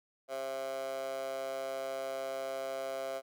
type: tone with high-pass filter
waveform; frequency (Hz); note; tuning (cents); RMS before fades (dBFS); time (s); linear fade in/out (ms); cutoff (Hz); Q
15% pulse; 133.8; C3; +39; -38; 0.28-3.22; 50; 620; 6
effects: none